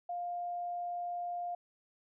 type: tone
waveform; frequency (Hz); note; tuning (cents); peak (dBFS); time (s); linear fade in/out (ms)
sine; 703; F5; +11; -35; 0.09-1.55; 5
effects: none